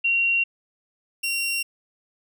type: tone pair in turn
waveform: sine / sawtooth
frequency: 2750 / 2750 Hz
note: F7 / F7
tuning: -27 / -27 cents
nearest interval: unison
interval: 0 cents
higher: neither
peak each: -18 / -20 dBFS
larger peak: first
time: 0.04-0.44 / 1.23-1.63 s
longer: neither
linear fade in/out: 10 ms
effects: none